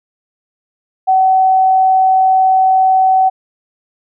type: tone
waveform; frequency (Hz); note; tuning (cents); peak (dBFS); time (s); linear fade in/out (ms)
sine; 757; F#5; +39; -7; 1.07-3.3; 20
effects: none